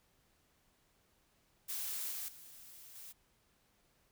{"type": "noise with level steps", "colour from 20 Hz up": "blue", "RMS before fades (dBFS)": [-40, -42, -55, -51], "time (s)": [1.68, 3.13], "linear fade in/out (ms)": 20, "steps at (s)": [2.11, 2.28, 2.95], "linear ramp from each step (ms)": 5, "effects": ["pink hiss -73 dBFS RMS until 4.11 s"]}